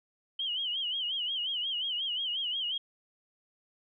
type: tone with vibrato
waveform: sine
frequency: 3061 Hz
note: G7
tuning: 42 cents flat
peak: -30 dBFS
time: 0.39-2.78 s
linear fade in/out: 5 ms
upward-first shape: sine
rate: 5.6 Hz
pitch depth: 120 cents each way
effects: none